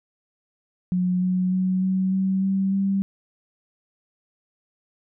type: tone with pitch steps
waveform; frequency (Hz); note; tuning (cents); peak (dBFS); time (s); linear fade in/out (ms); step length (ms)
sine; 181.2 / 183.52 / 185.86 / 188.24 / 190.65 / 193.09 / 195.56; F#3 / F#3 / F#3 / F#3 / G3 / G3 / G3; -36 / -14 / +8 / +30 / -48 / -26 / -4; -19; 0.92-3.02; 0; 300
effects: none